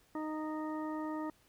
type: harmonic tone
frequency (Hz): 309.7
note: D#4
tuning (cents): -8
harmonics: 1 / 2 / 3 / 4 / 6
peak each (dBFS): -37 / -45 / -44 / -47 / -53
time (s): 0.15-1.3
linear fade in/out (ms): 2
effects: pink hiss -68 dBFS RMS until 1.48 s